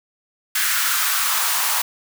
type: noise with high-pass filter sweep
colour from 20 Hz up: white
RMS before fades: -20 dBFS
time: 0.55-1.82 s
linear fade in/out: 5 ms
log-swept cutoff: 1600 to 890 Hz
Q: 2.8
effects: none